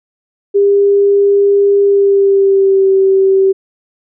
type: tone with pitch glide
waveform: sine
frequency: 401.4 to 385.7 Hz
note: G4 to G4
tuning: +41 to -28 cents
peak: -6 dBFS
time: 0.54-3.53 s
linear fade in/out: 20 ms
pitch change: -69 cents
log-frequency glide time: 1.82-2.89 s
effects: none

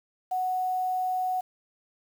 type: tone with quantisation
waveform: sine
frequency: 740 Hz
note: F#5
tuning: in tune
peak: -25 dBFS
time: 0.31-1.41 s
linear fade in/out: 10 ms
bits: 8
effects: none

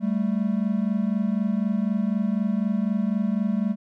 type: tone pair together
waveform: triangle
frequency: 196.1 / 220.1 Hz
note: G3 / A3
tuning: +1 / +1 cents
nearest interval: major second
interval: 200 cents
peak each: -22 dBFS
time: 0-3.76 s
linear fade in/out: 50 ms
effects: none

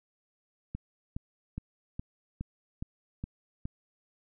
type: click train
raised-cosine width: 5 ms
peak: -23 dBFS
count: 8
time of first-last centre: 0.75-3.655 s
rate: 2.41 Hz
effects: none

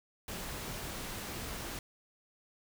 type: noise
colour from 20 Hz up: pink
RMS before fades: -41 dBFS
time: 0.28-1.79 s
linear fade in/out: 2 ms
effects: none

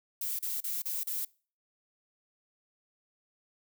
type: noise bursts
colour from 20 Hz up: violet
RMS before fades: -34 dBFS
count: 5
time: 0.21-1.25 s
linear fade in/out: 5 ms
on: 180 ms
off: 35 ms
effects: noise-tail reverb RT60 0.4 s tail -24 dB re dry

